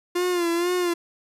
45% pulse tone with vibrato, 349.2 Hz, F4, in tune, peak -21 dBFS, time 0.15-0.94 s, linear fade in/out 10 ms, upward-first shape sine, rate 2.1 Hz, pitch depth 61 cents each way, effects resampled to 32000 Hz

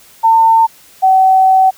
sine tone pair in turn, 902 / 759.1 Hz, A5 / F#5, +43 / +44 cents, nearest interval minor third, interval 299 cents, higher first, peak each -5 dBFS, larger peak neither, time 0.23-0.67 / 1.02-1.71 s, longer second, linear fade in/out 20 ms, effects white hiss -43 dBFS RMS until 1.77 s

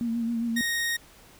sine tone with vibrato, 232.1 Hz, A#3, 7 cents flat, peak -25 dBFS, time 0.01-0.61 s, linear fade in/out 0 ms, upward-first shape sine, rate 7.4 Hz, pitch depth 37 cents each way
sawtooth tone, 1864.7 Hz, A#6, in tune, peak -22 dBFS, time 0.56-0.97 s, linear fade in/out 10 ms
effects pink hiss -53 dBFS RMS until 1.39 s

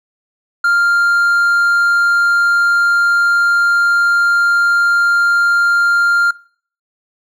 triangle tone, 1396.9 Hz, F6, in tune, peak -8 dBFS, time 0.64-6.31 s, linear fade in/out 5 ms, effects noise-tail reverb RT60 0.5 s tail -22 dB re dry

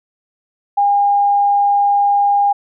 sine tone, 810 Hz, G#5, 43 cents flat, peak -10 dBFS, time 0.77-2.53 s, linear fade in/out 10 ms, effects none

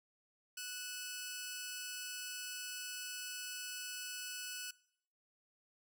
10% pulse tone pair together, 1480 / 2596 Hz, F#6 / E7, 0 / -27 cents, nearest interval minor seventh, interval 973 cents, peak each -36 / -38 dBFS, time 0.57-4.71 s, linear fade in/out 5 ms, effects noise-tail reverb RT60 0.7 s tail -22 dB re dry

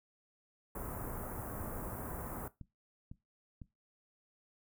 pink band-stop noise, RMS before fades -42 dBFS, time 0.75-2.48 s, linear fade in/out 5 ms, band 1400 to 11000 Hz, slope 24 dB/octave
click train, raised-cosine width 5 ms, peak -35 dBFS, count 4, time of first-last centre 2.11-3.618 s, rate 1.99 Hz
effects noise-tail reverb RT60 0.2 s tail -17 dB re dry

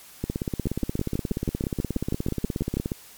two click trains, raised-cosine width 3 ms, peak -12 / -13 dBFS, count 14 / 46, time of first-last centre 0.67-2.77 / 0.24-2.919 s, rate 6.19 / 16.8 Hz, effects white hiss -48 dBFS RMS until 3.17 s + MP3 96 kbps

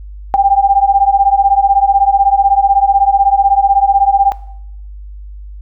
sine beating tone pair, 784 / 800 Hz, G5 / G5, 0 / +35 cents, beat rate 16 Hz, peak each -10 / -11 dBFS, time 0.34-4.32 s, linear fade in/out 0 ms, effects noise-tail reverb RT60 0.7 s tail -17 dB re dry + added 50 Hz sine -27 dBFS peak until 5.61 s

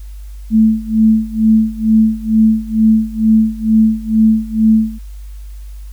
sine tone with tremolo, 220 Hz, A3, in tune, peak -5 dBFS, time 0.5-4.99 s, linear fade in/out 50 ms, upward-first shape sine, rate 2.2 Hz, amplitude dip 90%, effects added 50 Hz sine -27 dBFS peak until 5.92 s + white hiss -50 dBFS RMS until 5.92 s

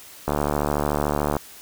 click train, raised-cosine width 1 ms, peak -8 dBFS, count 81, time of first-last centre 0.28-1.367 s, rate 73.6 Hz, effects white hiss -44 dBFS RMS until 1.61 s

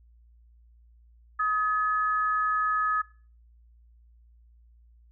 sine tone pair together, 1264 / 1713.3 Hz, D#6 / A6, +27 / -47 cents, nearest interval perfect fourth, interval 526 cents, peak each -24 / -29 dBFS, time 1.39-3.02 s, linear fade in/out 10 ms, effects noise-tail reverb RT60 0.4 s tail -20 dB re dry + added 58 Hz sine -54 dBFS peak until 5.11 s

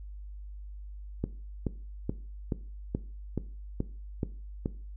click train, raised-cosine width 3 ms, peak -16 dBFS, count 9, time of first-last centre 1.24-4.659 s, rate 2.34 Hz, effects noise-tail reverb RT60 0.4 s tail -17 dB re dry + added 50 Hz sine -40 dBFS peak until 4.96 s

